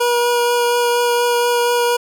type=tone with vibrato; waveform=25% pulse; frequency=480.5 Hz; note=B4; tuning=48 cents flat; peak=-10 dBFS; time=0-1.97 s; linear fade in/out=10 ms; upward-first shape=triangle; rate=4.2 Hz; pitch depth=10 cents each way; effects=none